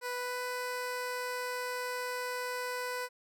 15% pulse tone with pitch glide, 493.9 to 497.6 Hz, B4 to B4, 0 to +13 cents, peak -28 dBFS, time 0.01-3.09 s, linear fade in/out 50 ms, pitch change +13 cents, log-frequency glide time 0.15-0.4 s, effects none

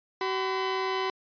sawtooth tone pair together, 379.1 / 1012 Hz, F#4 / B5, +42 / +42 cents, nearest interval octave + perfect fourth, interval 1700 cents, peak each -25 / -27 dBFS, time 0.21-1.1 s, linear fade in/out 2 ms, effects resampled to 11025 Hz

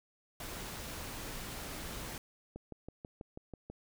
pink noise, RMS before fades -43 dBFS, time 0.4-2.18 s, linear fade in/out 2 ms
click train, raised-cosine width 2 ms, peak -31 dBFS, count 8, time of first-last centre 2.56-3.7 s, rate 6.14 Hz
effects none

